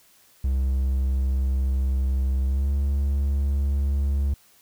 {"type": "tone with pitch glide", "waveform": "triangle", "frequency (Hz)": [66, 69.72], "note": ["C2", "C#2"], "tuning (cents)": [16, 11], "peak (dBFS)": -18, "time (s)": [0.44, 4.34], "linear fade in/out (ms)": 5, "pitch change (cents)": 95, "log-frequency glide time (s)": [2.45, 2.7], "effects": ["white hiss -57 dBFS RMS until 4.61 s"]}